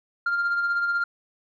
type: tone with tremolo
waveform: sine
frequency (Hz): 1396.9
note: F6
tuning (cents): 0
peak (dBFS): -18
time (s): 0.26-1.04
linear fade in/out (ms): 5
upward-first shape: sine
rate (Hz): 16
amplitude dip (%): 45
effects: tanh soft clip ceiling -19 dBFS